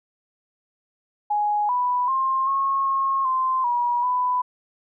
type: tone with pitch steps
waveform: sine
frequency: 833 / 988 / 1060 / 1089 / 1083 / 1040 / 964 / 996 Hz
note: G#5 / B5 / C6 / C#6 / C#6 / C6 / B5 / B5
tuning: +5 / 0 / +22 / -31 / -41 / -11 / -42 / +14 cents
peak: -19 dBFS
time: 1.3-4.42 s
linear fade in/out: 10 ms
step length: 390 ms
effects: none